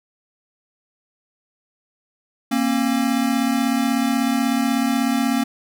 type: tone pair together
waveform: square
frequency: 233.7 / 270 Hz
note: A#3 / C#4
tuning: +5 / -45 cents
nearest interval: major second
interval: 250 cents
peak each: -21 dBFS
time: 2.51-5.44 s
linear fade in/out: 10 ms
effects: none